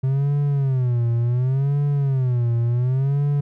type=tone with vibrato; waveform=triangle; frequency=130 Hz; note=C3; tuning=11 cents flat; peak=-15 dBFS; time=0.03-3.41 s; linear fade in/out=10 ms; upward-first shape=sine; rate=0.69 Hz; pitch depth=180 cents each way; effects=none